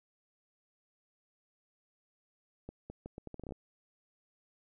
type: accelerating click train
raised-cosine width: 2 ms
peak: -30 dBFS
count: 12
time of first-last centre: 2.69-3.522 s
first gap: 210 ms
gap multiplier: 0.76
effects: none